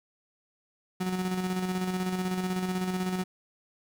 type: tone with tremolo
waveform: 35% pulse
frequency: 184.3 Hz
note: F#3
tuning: 7 cents flat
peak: -25 dBFS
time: 1-3.24 s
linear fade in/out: 10 ms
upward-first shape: square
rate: 16 Hz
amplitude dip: 40%
effects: none